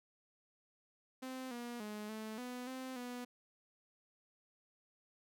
sawtooth tone with pitch steps, 259.1 / 239.6 / 210.8 / 218 / 248.3 / 259.5 / 245.8 Hz, C4 / A#3 / G#3 / A3 / B3 / C4 / B3, -17 / +48 / +26 / -16 / +9 / -14 / -8 cents, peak -39 dBFS, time 1.22-3.25 s, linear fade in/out 10 ms, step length 290 ms, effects none

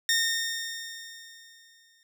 15% pulse tone with exponential decay, 1833 Hz, A#6, 30 cents flat, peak -15 dBFS, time 0.09-2.03 s, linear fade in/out 1 ms, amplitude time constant 420 ms, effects none

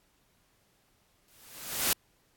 white noise with exponential growth, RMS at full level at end -24 dBFS, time 1.28-1.93 s, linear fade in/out 2 ms, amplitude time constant 140 ms, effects pink hiss -69 dBFS RMS until 2.36 s + AAC 64 kbps

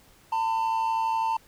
triangle tone pair together, 897.8 / 1010 Hz, A5 / B5, +35 / +39 cents, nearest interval major second, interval 204 cents, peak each -22 / -30 dBFS, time 0.32-1.37 s, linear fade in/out 5 ms, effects pink hiss -57 dBFS RMS until 1.47 s

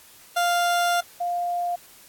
30% pulse / sine tone pair in turn, 698.5 / 702.4 Hz, F5 / F5, 0 / +10 cents, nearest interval unison, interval 10 cents, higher second, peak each -17 / -23 dBFS, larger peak first, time 0.36-1.01 / 1.2-1.76 s, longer first, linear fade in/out 10 ms, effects white hiss -50 dBFS RMS until 2.08 s + AAC 64 kbps

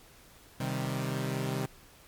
sawtooth chord, C minor, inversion none, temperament equal, 130.81 / 155.56 / 196 Hz, C3 / Eb3 / G3, 0 / 0 / 0 cents, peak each -29 / -32 / -33 dBFS, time 0.6-1.66 s, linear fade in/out 5 ms, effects pink hiss -56 dBFS RMS until 2.07 s + MP3 96 kbps

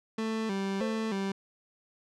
30% pulse tone with vibrato, 207.9 Hz, G#3, 2 cents sharp, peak -27 dBFS, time 0.18-1.32 s, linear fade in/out 5 ms, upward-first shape square, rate 1.6 Hz, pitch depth 110 cents each way
triangle tone with exponential decay, 523.3 Hz, C5, in tune, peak -28 dBFS, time 0.81-1.27 s, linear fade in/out 0 ms, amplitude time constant 100 ms
effects low-pass 6000 Hz 12 dB/octave

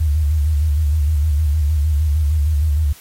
sine tone with vibrato, 75.4 Hz, D2, 46 cents sharp, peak -13 dBFS, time 0-2.93 s, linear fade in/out 10 ms, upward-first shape square, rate 6.5 Hz, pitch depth 73 cents each way, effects white hiss -44 dBFS RMS until 3 s + AAC 48 kbps

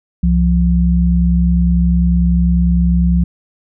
sine tone pair together, 65.41 / 174.34 Hz, C2 / F3, 0 / -3 cents, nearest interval octave + perfect fourth, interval 1697 cents, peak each -12 dBFS, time 0.23-3.24 s, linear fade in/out 5 ms, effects none

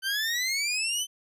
20% pulse exponential sweep, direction up, 1530 to 3100 Hz, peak -21 dBFS, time 0.02-1.07 s, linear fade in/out 50 ms, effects resampled to 32000 Hz

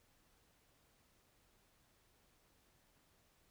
silence, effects pink hiss -73 dBFS RMS until 3.5 s

